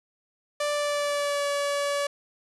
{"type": "tone with pitch glide", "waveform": "sawtooth", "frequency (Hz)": [587.3, 570.9], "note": ["D5", "D5"], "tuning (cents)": [0, -49], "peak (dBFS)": -21, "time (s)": [0.6, 2.07], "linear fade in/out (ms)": 5, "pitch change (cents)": -49, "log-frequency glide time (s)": [0.72, 1.47], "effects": ["resampled to 24000 Hz", "8-bit"]}